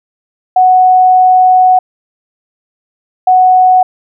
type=tone bursts at uneven times; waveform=sine; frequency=740 Hz; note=F#5; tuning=in tune; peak=-3 dBFS; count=2; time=0.56-1.79 / 3.27-3.83 s; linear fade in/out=5 ms; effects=none